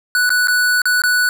square tone with dropouts, 1480 Hz, F#6, in tune, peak -13 dBFS, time 0.15-1.29 s, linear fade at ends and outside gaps 1 ms, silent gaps 0.293-0.303 / 0.473-0.482 / 0.818-0.855 / 1.019-1.037 s, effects none

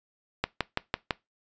click train, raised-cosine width 0.3 ms, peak -9 dBFS, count 5, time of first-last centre 0.44-1.108 s, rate 5.99 Hz, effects noise-tail reverb RT60 0.2 s tail -21 dB re dry + resampled to 16000 Hz

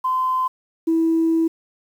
sine tone pair in turn, 1029 / 326.9 Hz, C6 / E4, -29 / -14 cents, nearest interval octave + minor sixth, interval 1985 cents, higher first, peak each -17 / -14 dBFS, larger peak second, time 0.04-0.48 / 0.87-1.48 s, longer second, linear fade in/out 10 ms, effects tanh soft clip ceiling -11 dBFS + 8-bit

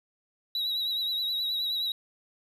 triangle tone with vibrato, 3880 Hz, B7, 31 cents flat, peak -26 dBFS, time 0.55-1.92 s, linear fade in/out 2 ms, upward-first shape triangle, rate 9.5 Hz, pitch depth 54 cents each way, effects none

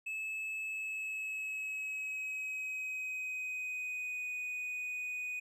triangle tone with pitch glide, 2600 to 2485 Hz, E7 to D#7, -24 to -3 cents, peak -35 dBFS, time 0.06-5.4 s, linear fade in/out 10 ms, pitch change -79 cents, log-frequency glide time 0.65-4.29 s, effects none

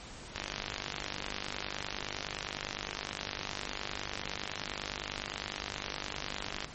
click train, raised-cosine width 0.2 ms, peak -17 dBFS, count 314, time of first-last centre 0.36-6.645 s, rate 49.8 Hz, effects pink hiss -47 dBFS RMS until 6.74 s + MP3 32 kbps

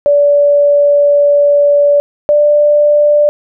sine tone pair in turn, 577 / 590.1 Hz, D5 / D5, -31 / +8 cents, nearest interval unison, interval 39 cents, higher second, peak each -5 dBFS, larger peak neither, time 0.06-2 / 2.29-3.29 s, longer first, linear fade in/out 0 ms, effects none

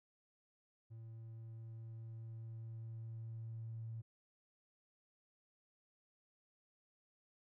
triangle tone with level ramp, 113.1 Hz, A2, 48 cents sharp, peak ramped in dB -47 to -39 dBFS, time 0.9-4.02 s, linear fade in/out 20 ms, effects tanh soft clip ceiling -41 dBFS

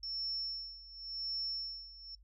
sine tone with tremolo, 5400 Hz, E8, 41 cents sharp, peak -35 dBFS, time 0.03-2.15 s, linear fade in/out 2 ms, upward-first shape sine, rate 0.91 Hz, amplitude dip 85%, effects noise-tail reverb RT60 0.1 s tail -25 dB re dry + added 50 Hz sine -58 dBFS peak until 2.23 s

